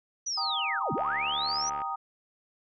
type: linear two-way sweep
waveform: sine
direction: down then up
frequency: 6020 to 110 to 6020 Hz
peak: -29 dBFS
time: 0.26-1.7 s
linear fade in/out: 10 ms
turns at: 0.93 s
type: chord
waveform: sine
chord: Eb major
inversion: first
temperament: equal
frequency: 784 / 932.3 / 1244.5 Hz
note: G5 / Bb5 / Eb6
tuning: 0 / 0 / 0 cents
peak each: -35 / -36 / -33 dBFS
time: 0.37-1.96 s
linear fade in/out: 10 ms
type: click train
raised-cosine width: 0.5 ms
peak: -27 dBFS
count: 62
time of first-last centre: 0.98-1.818 s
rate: 72.8 Hz
effects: none